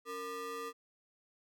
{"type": "ring-modulated tone", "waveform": "square", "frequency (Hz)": 369.9, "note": "F#4", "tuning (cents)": 0, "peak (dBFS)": -37, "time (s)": [0.05, 0.73], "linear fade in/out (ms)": 50, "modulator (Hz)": 831, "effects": []}